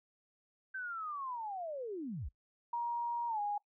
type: linear sweep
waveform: sine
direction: down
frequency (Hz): 1564 to 41.2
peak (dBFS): -38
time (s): 0.74-2.29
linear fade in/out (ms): 10
type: tone with pitch glide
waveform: sine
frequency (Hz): 946 to 823.5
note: A#5 to G#5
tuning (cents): +25 to -15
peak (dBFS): -33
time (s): 2.73-3.58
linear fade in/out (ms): 5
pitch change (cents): -240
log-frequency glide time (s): 3.28-3.4
effects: noise-tail reverb RT60 0.1 s tail -22 dB re dry

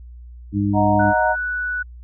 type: harmonic tone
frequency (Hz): 101.3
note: G#2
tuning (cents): -43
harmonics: 1 / 2 / 3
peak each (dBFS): -21 / -21 / -21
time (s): 0.52-1.14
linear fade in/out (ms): 50
type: chord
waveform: sine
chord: D# minor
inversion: none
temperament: equal with one note detuned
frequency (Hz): 622.3 / 733.6 / 932.3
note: D#5 / F#5 / A#5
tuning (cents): 0 / -15 / 0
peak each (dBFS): -20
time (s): 0.73-1.36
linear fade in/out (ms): 50
type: tone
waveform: sine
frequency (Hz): 1480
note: F#6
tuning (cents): 0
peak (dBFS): -21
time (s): 0.99-1.83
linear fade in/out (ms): 10
effects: added 60 Hz sine -36 dBFS peak until 2.03 s

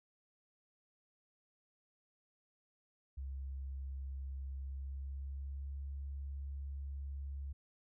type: tone with pitch glide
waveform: sine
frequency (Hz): 67.5 to 69.44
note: C#2 to C#2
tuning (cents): -45 to +4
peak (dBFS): -40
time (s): 3.17-7.53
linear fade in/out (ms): 10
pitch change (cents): +49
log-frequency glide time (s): 4.59-5.83
effects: none

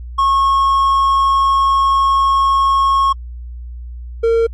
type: tone pair in turn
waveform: triangle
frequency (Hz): 1092 / 458.2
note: C#6 / A#4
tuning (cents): -26 / -30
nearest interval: octave + minor third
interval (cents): 1504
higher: first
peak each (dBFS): -8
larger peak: neither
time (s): 0.18-3.13 / 4.23-4.47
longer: first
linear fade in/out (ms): 10
effects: added 60 Hz sine -26 dBFS peak until 4.53 s + MP3 48 kbps

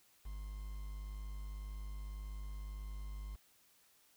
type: tone with quantisation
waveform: triangle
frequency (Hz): 50.9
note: G#1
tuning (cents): -34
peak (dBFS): -40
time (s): 0.25-3.36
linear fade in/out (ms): 10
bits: 10
effects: white hiss -69 dBFS RMS until 4.16 s

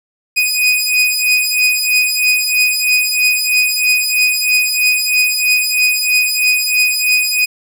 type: beating tone pair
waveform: sawtooth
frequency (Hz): 2489 / 2492.1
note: D#7 / D#7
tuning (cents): 0 / +2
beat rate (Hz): 3.1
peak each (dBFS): -11 / -11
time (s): 0.36-7.46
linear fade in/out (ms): 20
effects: none

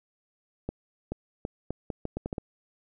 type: accelerating click train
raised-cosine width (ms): 2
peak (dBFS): -18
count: 10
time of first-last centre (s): 0.69-2.382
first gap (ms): 430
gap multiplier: 0.77
effects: none

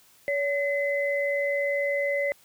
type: tone pair together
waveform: sine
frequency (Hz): 567 / 2035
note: C#5 / C7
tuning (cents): +39 / -49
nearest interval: octave + minor seventh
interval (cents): 2212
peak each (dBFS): -25 / -28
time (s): 0.28-2.32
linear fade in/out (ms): 0
effects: white hiss -58 dBFS RMS until 2.44 s + high-pass 60 Hz 12 dB/octave

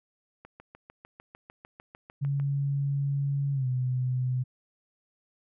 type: click train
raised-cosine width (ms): 0.5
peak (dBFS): -31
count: 14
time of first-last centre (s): 0.45-2.399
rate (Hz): 6.67
type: tone with pitch glide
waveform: sine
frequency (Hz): 140.2 to 127.09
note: C#3 to C3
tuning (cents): +20 to -50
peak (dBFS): -25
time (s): 2.21-4.44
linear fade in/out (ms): 20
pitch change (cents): -170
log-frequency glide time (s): 3.53-3.67
effects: none

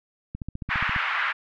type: click train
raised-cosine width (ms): 5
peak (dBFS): -20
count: 10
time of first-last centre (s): 0.35-0.962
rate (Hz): 14.7
type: band-pass noise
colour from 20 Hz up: pink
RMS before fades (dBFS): -26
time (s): 0.69-1.33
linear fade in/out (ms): 20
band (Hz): 1200 to 2300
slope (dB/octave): 24
effects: none

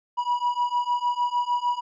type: beating tone pair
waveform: triangle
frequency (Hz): 968 / 974.6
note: B5 / B5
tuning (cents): -35 / -23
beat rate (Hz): 6.6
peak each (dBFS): -24 / -23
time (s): 0.17-1.81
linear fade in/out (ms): 20
effects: resampled to 16000 Hz

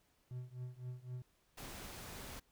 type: tone with tremolo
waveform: triangle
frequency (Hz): 125.3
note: B2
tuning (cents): +25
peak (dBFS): -38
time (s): 0.31-1.22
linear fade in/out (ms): 0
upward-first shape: triangle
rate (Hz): 3.9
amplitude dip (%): 95
type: noise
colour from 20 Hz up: pink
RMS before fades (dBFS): -49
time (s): 1.57-2.4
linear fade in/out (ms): 10
effects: pink hiss -75 dBFS RMS until 2.51 s

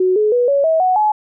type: tone with pitch steps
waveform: sine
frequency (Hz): 370 / 425 / 488.2 / 560.8 / 644.2 / 740 / 850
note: F#4 / G#4 / B4 / C#5 / E5 / F#5 / G#5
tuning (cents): 0 / +40 / -20 / +20 / -40 / 0 / +40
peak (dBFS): -11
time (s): 0-1.12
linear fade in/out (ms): 5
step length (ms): 160
effects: none

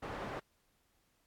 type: low-pass noise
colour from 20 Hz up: white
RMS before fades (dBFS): -42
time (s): 0.02-0.4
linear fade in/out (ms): 10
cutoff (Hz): 980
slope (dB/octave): 12
effects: pink hiss -75 dBFS RMS until 1.26 s + AAC 64 kbps

